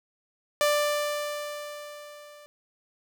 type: tone with level ramp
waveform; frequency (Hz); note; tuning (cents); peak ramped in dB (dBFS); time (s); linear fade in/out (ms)
sawtooth; 590; D5; +8; -16 to -44; 0.61-2.46; 0
effects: none